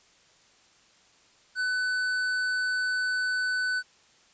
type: tone with tanh clipping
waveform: sine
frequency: 1500 Hz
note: F#6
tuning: 23 cents sharp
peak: -27 dBFS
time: 1.55-3.83 s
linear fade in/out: 50 ms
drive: 11 dB
effects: white hiss -60 dBFS RMS until 4.33 s + resampled to 16000 Hz